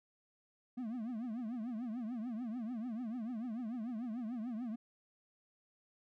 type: tone with vibrato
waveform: triangle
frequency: 233.3 Hz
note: A#3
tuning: 2 cents sharp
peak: -36 dBFS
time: 0.77-4.76 s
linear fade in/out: 10 ms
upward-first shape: triangle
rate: 6.8 Hz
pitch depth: 200 cents each way
effects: none